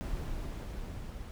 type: noise with level ramp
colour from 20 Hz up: brown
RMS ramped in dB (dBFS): -36 to -42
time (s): 0.01-1.31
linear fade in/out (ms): 0
effects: none